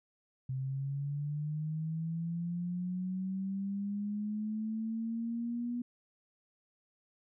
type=linear sweep; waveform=sine; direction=up; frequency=130 to 243 Hz; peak=-33 dBFS; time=0.49-5.82 s; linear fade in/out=5 ms; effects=none